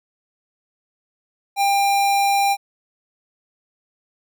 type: tone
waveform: square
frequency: 797 Hz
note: G5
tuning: 28 cents sharp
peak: -16 dBFS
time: 1.56-2.57 s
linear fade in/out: 50 ms
effects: none